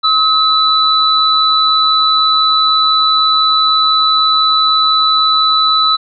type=tone pair together; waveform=sine; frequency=1278 / 3972 Hz; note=D#6 / B7; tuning=+46 / +9 cents; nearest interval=octave + minor sixth; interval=1963 cents; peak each=-11 dBFS; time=0.03-5.97 s; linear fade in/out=20 ms; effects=none